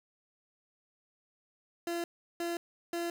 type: tone bursts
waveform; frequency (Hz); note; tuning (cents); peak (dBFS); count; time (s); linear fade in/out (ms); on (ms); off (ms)
30% pulse; 341.6; F4; -38; -30; 3; 1.87-3.1; 2; 170; 360
effects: none